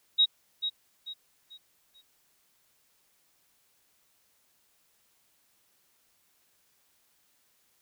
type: tone with echo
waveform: sine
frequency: 3800 Hz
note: A#7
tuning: 33 cents sharp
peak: -18 dBFS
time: 0.18-0.26 s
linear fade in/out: 20 ms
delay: 440 ms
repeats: 4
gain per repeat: -9 dB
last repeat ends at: 2.02 s
effects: white hiss -69 dBFS RMS until 7.81 s